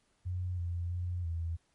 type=tone with pitch steps; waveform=sine; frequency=90.4 / 86.7 / 88.7 / 83.2 Hz; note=F#2 / F2 / F2 / E2; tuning=-40 / -12 / +27 / +17 cents; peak=-32 dBFS; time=0.25-1.57 s; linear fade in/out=20 ms; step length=330 ms; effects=pink hiss -73 dBFS RMS until 1.74 s + MP3 48 kbps